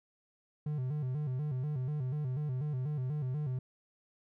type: tone with vibrato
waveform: triangle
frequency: 138.59 Hz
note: C#3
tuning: in tune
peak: -30 dBFS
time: 0.66-3.59 s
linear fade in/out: 5 ms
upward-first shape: square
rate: 4.1 Hz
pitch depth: 140 cents each way
effects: none